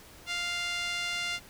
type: tone with band-pass filter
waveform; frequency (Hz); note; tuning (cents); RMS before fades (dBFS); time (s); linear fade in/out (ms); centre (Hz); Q
5% pulse; 698.5; F5; 0; -33; 0.26-1.4; 50; 2200; 1.2
effects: pink hiss -52 dBFS RMS until 1.49 s